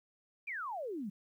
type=exponential sweep; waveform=sine; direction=down; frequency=2489 to 185 Hz; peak=-37 dBFS; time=0.47-1.1 s; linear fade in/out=10 ms; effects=12-bit